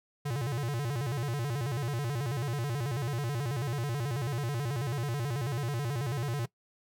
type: tone with vibrato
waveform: square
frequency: 130 Hz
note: C3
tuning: 11 cents flat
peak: -31 dBFS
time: 0.25-6.46 s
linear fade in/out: 10 ms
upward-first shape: square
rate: 9.2 Hz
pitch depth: 190 cents each way
effects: noise-tail reverb RT60 0.1 s tail -20 dB re dry